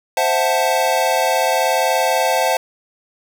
square chord, F# half-diminished seventh, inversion second, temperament equal, 523.3 / 659.3 / 740 / 880 Hz, C5 / E5 / F#5 / A5, 0 / 0 / 0 / 0 cents, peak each -21 dBFS, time 0.17-2.57 s, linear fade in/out 2 ms, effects none

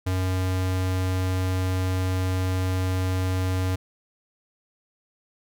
square tone, 92.8 Hz, F#2, 6 cents sharp, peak -23 dBFS, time 0.06-3.76 s, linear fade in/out 10 ms, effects none

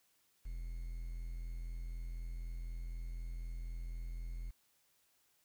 triangle tone with quantisation, 42 Hz, E1, 33 cents sharp, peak -38 dBFS, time 0.45-4.51 s, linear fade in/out 10 ms, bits 11, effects white hiss -74 dBFS RMS until 5.44 s

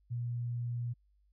sine tone, 120 Hz, B2, 49 cents flat, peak -33 dBFS, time 0.1-0.94 s, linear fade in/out 20 ms, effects added 50 Hz sine -66 dBFS peak until 1.32 s

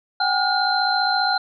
sine tone cluster, 757 / 812 / 1429 / 4107 Hz, F#5 / G#5 / F6 / C8, +39 / -39 / +39 / -33 cents, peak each -23 dBFS, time 0.2-1.38 s, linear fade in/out 5 ms, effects none

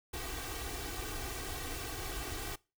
pink noise with comb filter, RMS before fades -40 dBFS, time 0.13-2.56 s, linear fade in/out 10 ms, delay 2.6 ms, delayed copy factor +0.95, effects noise-tail reverb RT60 0.3 s tail -23 dB re dry

